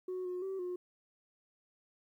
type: tone with pitch steps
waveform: sine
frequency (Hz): 368.3 / 361.5 / 383.8 / 359.3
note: F#4 / F#4 / G4 / F4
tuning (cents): -8 / -40 / -37 / +49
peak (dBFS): -34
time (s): 0.08-0.76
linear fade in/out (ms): 5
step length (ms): 170
effects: tanh soft clip ceiling -34 dBFS + 12-bit